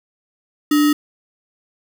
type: tone with sample-and-hold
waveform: sine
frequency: 295.9 Hz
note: D4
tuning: 13 cents sharp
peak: -11 dBFS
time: 0.71-0.93 s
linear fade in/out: 5 ms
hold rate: 1575 Hz
effects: none